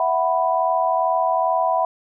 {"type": "chord", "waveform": "sine", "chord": "E suspended second", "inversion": "none", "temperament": "just", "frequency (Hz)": [659.3, 741.7, 988.9], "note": ["E5", "F#5", "B5"], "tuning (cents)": [0, 4, 2], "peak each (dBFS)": -21, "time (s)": [0, 1.85], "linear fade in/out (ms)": 2, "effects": []}